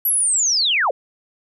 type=linear sweep; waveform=sine; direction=down; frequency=11840 to 440 Hz; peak=-15 dBFS; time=0.05-0.91 s; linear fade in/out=5 ms; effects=none